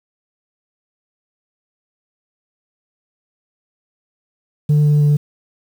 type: tone with pitch steps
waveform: sine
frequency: 148.9 / 147.96 / 147.02 Hz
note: D3 / D3 / D3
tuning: +24 / +13 / +2 cents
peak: -7 dBFS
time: 4.69-5.17 s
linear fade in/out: 10 ms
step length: 160 ms
effects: tanh soft clip ceiling -9 dBFS + 7-bit